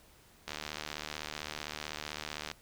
click train, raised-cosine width 0.2 ms, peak -20 dBFS, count 155, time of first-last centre 0.48-2.514 s, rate 75.7 Hz, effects pink hiss -61 dBFS RMS until 2.61 s

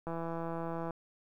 click train, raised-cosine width 1 ms, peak -25 dBFS, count 140, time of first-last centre 0.07-0.907 s, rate 166 Hz, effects 11-bit

